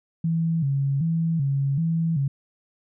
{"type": "tone with vibrato", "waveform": "sine", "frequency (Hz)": 150.9, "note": "D3", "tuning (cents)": 47, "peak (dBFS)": -20, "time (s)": [0.24, 2.28], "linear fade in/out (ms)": 5, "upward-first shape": "square", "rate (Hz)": 1.3, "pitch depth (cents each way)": 150, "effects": []}